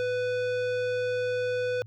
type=tone with tanh clipping; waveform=sine; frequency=497.1 Hz; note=B4; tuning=11 cents sharp; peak=-28 dBFS; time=0-1.82 s; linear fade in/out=0 ms; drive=16 dB; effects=added 110 Hz sine -43 dBFS peak until 1.86 s